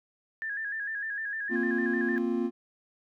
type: tone with vibrato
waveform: sine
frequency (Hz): 1716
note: A6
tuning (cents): -44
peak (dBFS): -31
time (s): 0.42-2.18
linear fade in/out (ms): 0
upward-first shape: square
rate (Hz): 6.6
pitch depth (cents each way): 64
type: chord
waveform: triangle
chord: Bb suspended second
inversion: none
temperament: just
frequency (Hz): 233.1 / 262.2 / 349.6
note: Bb3 / C4 / F4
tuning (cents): 0 / +4 / +2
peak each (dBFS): -28 / -30 / -28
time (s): 1.49-2.51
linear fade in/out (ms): 50
effects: none